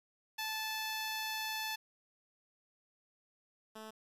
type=tone pair in turn; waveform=10% pulse; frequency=873 / 218.2 Hz; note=A5 / A3; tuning=-14 / -14 cents; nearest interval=2 octaves; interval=2400 cents; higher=first; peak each=-28 / -38 dBFS; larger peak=first; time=0.38-1.76 / 3.75-3.91 s; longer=first; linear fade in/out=10 ms; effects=resampled to 32000 Hz + 11-bit